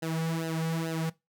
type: tone with flanger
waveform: sawtooth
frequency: 162.8 Hz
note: E3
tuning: 21 cents flat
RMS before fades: -31 dBFS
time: 0.02-1.1 s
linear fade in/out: 10 ms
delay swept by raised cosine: 0.87 to 3.27 ms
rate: 2.3 Hz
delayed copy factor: -0.85
effects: noise-tail reverb RT60 0.2 s tail -19 dB re dry